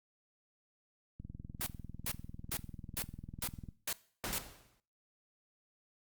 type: click train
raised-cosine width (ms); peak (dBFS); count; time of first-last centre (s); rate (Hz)
5; -33; 51; 1.2-3.688; 20.1
type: noise bursts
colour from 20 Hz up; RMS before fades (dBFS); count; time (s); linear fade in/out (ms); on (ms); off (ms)
white; -36; 7; 1.61-4.381; 0; 53; 400
type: noise with exponential decay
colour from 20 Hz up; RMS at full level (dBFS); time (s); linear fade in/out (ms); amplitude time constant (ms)
pink; -36; 4.24-4.8; 0; 120
effects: noise-tail reverb RT60 0.5 s tail -20 dB re dry + Opus 48 kbps

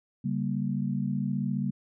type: chord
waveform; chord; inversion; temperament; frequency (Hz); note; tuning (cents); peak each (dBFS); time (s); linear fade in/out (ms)
sine; G diminished; second; just; 141.12 / 196 / 235.2; Db3 / G3 / Bb3; +31 / 0 / +16; -31 / -30 / -32; 0.24-1.71; 10
effects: none

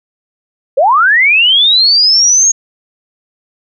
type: linear sweep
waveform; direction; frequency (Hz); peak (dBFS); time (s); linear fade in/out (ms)
sine; up; 492.3 to 6645; -5; 0.77-2.52; 10
effects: none

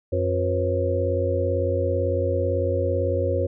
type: harmonic tone with a mistuned harmonic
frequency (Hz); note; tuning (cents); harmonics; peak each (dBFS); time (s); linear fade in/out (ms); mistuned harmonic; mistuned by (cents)
90.4; F#2; -40; 1 / 3 / 4 / 5 / 6; -24 / -33 / -29 / -27 / -25; 0.12-3.47; 10; 5; +120
effects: none

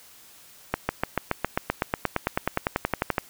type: accelerating click train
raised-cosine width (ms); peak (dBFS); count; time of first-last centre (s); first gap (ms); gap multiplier
0.5; -7; 23; 0.74-3.182; 150; 0.97
effects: white hiss -51 dBFS RMS until 3.29 s

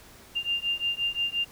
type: beating tone pair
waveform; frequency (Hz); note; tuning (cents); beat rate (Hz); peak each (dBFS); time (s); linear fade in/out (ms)
sine; 2794 / 2799.7; F7 / F7; 0 / +4; 5.7; -29; 0.35-1.45; 20
effects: pink hiss -51 dBFS RMS until 1.51 s

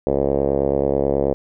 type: tone with low-pass filter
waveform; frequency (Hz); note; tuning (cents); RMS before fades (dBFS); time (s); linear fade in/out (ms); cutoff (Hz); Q
5% pulse; 69.3; C#2; 0; -19; 0.07-1.34; 0; 510; 3
effects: none

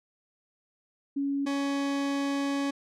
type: tone pair in turn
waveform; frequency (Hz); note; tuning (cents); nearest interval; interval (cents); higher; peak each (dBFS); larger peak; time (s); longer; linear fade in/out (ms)
sine / 40% pulse; 279.3 / 279.3; C#4 / C#4; +13 / +13; unison; 0; neither; -26; neither; 1.16-1.46 / 1.46-2.71; second; 10
effects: low-pass 7000 Hz 12 dB/octave

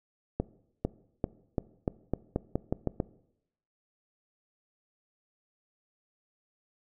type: accelerating click train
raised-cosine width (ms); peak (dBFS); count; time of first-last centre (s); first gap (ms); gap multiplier
2; -14; 11; 0.4-3.002; 450; 0.87
effects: noise-tail reverb RT60 0.8 s tail -20 dB re dry

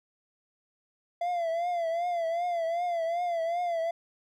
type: tone with vibrato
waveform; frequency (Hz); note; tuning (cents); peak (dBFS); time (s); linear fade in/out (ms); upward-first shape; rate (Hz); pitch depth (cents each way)
triangle; 683; F5; -39; -25; 1.21-3.91; 5; triangle; 2.6; 88
effects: none

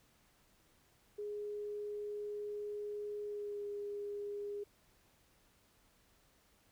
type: tone with pitch glide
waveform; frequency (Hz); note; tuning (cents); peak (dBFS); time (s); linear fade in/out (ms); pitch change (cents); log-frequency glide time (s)
sine; 415.3 to 409.1; G#4 to G#4; 0 to -26; -39; 1.18-4.64; 10; -26; 3.25-3.65
effects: pink hiss -70 dBFS RMS until 6.71 s

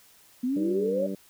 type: exponential sweep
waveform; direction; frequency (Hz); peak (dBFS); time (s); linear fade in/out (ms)
sine; up; 240.6 to 587.3; -24; 0.43-1.07; 10
type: harmonic tone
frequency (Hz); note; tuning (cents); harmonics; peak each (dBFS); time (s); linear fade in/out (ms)
97.1; G2; -16; 2 / 3 / 4 / 5 / 6; -32 / -36 / -38 / -40 / -42; 0.56-1.15; 5
effects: white hiss -57 dBFS RMS until 1.29 s

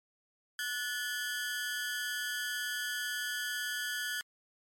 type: ring-modulated tone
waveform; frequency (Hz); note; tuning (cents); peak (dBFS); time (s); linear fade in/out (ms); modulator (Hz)
sawtooth; 1600; G6; +35; -27; 0.59-4.21; 0; 131
effects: MP3 64 kbps

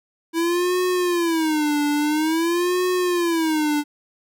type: tone with vibrato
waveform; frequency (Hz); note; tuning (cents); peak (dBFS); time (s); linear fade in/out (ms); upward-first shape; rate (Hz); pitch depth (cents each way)
square; 326.6; E4; -16; -19; 0.33-3.84; 50; sine; 0.49; 190
effects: none

